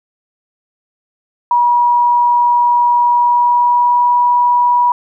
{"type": "tone with pitch glide", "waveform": "sine", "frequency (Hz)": [963, 971.4], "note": ["B5", "B5"], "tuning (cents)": [-44, -29], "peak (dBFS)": -8, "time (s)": [1.51, 4.92], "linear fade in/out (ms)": 2, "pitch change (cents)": 15, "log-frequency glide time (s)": [3.12, 4.13], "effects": []}